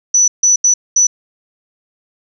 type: tone bursts at uneven times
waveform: sine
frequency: 5950 Hz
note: F#8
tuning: 9 cents sharp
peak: -7 dBFS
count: 4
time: 0.14-0.28 / 0.43-0.56 / 0.64-0.74 / 0.96-1.07 s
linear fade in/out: 5 ms
effects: none